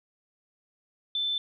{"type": "tone", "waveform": "sine", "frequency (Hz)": 3530, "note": "A7", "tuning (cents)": 5, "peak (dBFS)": -26, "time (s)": [1.15, 1.38], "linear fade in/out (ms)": 2, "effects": []}